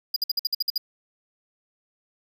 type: tone bursts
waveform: square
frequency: 4879 Hz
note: D#8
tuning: 35 cents flat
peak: -21 dBFS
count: 9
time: 0.14-0.779 s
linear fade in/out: 5 ms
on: 23 ms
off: 54 ms
effects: none